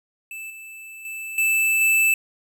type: tone with level steps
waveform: square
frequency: 2637 Hz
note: E7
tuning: in tune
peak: -33 / -38 / -31 / -18 / -16 dBFS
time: 0.31-2.14 s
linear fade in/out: 2 ms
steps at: 0.5 / 1.05 / 1.38 / 1.81 s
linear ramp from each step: 2 ms
effects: none